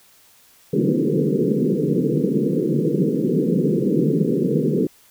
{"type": "band-pass noise", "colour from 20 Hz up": "pink", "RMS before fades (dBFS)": -19, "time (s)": [0.73, 4.87], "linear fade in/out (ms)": 5, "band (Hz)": [140, 490], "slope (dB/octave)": 96, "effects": ["white hiss -53 dBFS RMS until 5.1 s"]}